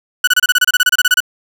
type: tone bursts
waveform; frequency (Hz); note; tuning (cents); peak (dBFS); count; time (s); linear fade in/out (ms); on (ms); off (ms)
30% pulse; 1480; F#6; 0; -5; 16; 0.24-1.204; 5; 34; 28
effects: none